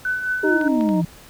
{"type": "tone with tremolo", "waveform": "sine", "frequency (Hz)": 1504, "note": "F#6", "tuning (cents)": 28, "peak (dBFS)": -18, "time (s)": [0.05, 0.68], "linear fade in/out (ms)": 2, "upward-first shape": "triangle", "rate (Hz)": 4.7, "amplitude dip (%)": 60}
{"type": "exponential sweep", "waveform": "sine", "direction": "down", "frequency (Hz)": [410, 160.9], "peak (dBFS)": -18, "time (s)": [0.43, 1.05], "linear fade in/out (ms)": 5}
{"type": "harmonic tone", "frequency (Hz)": 310.7, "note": "D#4", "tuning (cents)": -2, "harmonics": [1, 2, 3], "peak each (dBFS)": [-20, -26, -30], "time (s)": [0.43, 1.02], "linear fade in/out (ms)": 20}
{"type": "clicks", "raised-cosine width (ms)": 0.3, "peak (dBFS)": -19, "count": 3, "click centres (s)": [0.613, 0.81, 0.89]}
{"effects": ["pink hiss -45 dBFS RMS until 1.29 s"]}